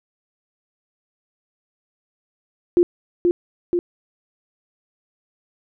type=tone with echo; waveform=sine; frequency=350.1 Hz; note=F4; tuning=4 cents sharp; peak=-10 dBFS; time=2.77-2.83 s; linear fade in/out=0 ms; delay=480 ms; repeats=2; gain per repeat=-3 dB; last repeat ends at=3.79 s; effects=none